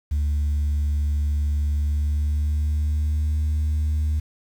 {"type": "tone with pitch glide", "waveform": "sine", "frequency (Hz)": [73.42, 76.32], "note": ["D2", "D#2"], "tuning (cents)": [0, -33], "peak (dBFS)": -17, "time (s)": [0.11, 4.2], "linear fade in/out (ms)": 10, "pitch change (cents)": 67, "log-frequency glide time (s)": [1.75, 3.38], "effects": ["tanh soft clip ceiling -18 dBFS", "8-bit"]}